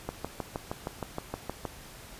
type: click train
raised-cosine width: 1 ms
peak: -18 dBFS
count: 11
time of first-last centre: 0.09-1.653 s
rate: 6.4 Hz
effects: pink hiss -48 dBFS RMS until 2.19 s + resampled to 32000 Hz